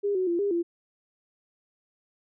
sine tone with pitch steps, 405.6 / 371.4 / 343.3 / 403.7 / 342 Hz, G#4 / F#4 / F4 / G#4 / F4, -41 / +7 / -30 / -49 / -36 cents, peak -23 dBFS, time 0.03-0.63 s, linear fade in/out 20 ms, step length 120 ms, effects none

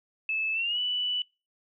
sine tone with pitch glide, 2614 to 2968 Hz, E7 to F#7, -15 to +5 cents, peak -26 dBFS, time 0.29-1.22 s, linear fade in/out 2 ms, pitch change +220 cents, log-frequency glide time 0.53-0.79 s, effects noise-tail reverb RT60 0.3 s tail -26 dB re dry

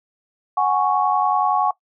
sine chord, F# suspended second, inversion none, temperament equal, 740 / 830.6 / 1108.7 Hz, F#5 / G#5 / C#6, 0 / 0 / 0 cents, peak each -20 dBFS, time 0.57-1.71 s, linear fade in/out 5 ms, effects noise-tail reverb RT60 0.1 s tail -19 dB re dry

